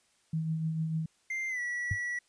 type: tone with tremolo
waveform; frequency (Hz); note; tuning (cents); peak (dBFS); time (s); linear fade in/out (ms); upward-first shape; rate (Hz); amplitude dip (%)
sine; 160; D#3; +49; -27; 0.33-1.06; 5; triangle; 6.7; 45
type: tone with pitch glide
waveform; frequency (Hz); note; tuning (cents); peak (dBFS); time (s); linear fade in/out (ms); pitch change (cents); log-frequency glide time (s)
triangle; 2093 to 1941.6; C7 to B6; 0 to -30; -30; 1.3-2.19; 5; -130; 1.49-1.6
type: tone with exponential decay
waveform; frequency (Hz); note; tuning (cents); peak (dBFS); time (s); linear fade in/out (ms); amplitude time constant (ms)
sine; 99.4; G2; +25; -24; 1.91-1.99; 5; 16
effects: white hiss -69 dBFS RMS until 2.28 s + resampled to 22050 Hz